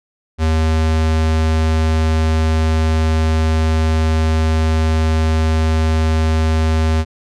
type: tone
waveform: square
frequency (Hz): 79.5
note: D#2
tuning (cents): +38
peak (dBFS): -13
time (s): 0.38-7.05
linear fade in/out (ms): 50
effects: low-pass 7000 Hz 12 dB/octave

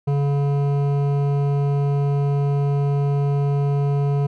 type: tone with hard clipping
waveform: sine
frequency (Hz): 141.8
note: C#3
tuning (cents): +40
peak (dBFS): -19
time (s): 0.07-4.27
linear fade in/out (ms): 10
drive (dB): 12
effects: none

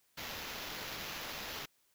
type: noise with sample-and-hold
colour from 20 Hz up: blue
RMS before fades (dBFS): -43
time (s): 0.17-1.66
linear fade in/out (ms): 10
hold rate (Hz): 8820
effects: white hiss -73 dBFS RMS until 1.94 s

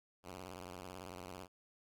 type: tone with vibrato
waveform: 5% pulse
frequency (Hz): 91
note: F#2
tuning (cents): -28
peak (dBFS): -36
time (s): 0.23-1.48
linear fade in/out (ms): 50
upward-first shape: square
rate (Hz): 18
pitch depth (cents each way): 120
effects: none

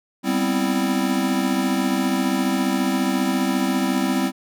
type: chord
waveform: square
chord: C major seventh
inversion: second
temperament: equal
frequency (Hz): 196 / 246.9 / 261.6 / 329.6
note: G3 / B3 / C4 / E4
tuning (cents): 0 / 0 / 0 / 0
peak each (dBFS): -25 / -28 / -23 / -27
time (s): 0.23-4.32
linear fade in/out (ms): 50
effects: none

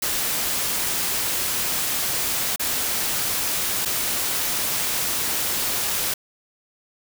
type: noise with dropouts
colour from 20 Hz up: white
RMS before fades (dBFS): -24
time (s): 0.02-6.14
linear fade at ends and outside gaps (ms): 5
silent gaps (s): 2.561-2.595 / 3.851-3.856
effects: none

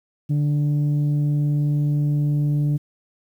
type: tone pair together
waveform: sine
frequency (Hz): 146.83 / 293.7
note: D3 / D4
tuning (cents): 0 / 0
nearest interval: octave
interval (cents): 1200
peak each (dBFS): -16 / -27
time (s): 0.29-2.78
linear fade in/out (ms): 20
effects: tanh soft clip ceiling -14 dBFS + 9-bit

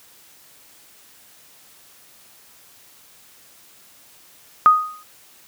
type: tone with exponential decay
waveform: sine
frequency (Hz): 1244.5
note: D#6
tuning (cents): 0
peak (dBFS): -5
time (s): 4.66-5.03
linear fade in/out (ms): 0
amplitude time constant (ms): 79
effects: white hiss -50 dBFS RMS until 5.47 s + high-pass 60 Hz 12 dB/octave

